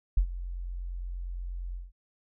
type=tone with ADSR envelope; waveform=sine; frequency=44.28 Hz; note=F1; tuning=25 cents sharp; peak=-17 dBFS; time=0.17-1.92 s; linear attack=6 ms; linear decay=81 ms; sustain=-16 dB; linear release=180 ms; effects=none